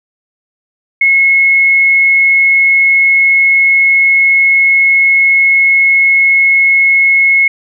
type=tone; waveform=sine; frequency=2177 Hz; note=C#7; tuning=32 cents flat; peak=-5 dBFS; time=1.01-7.48 s; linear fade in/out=5 ms; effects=none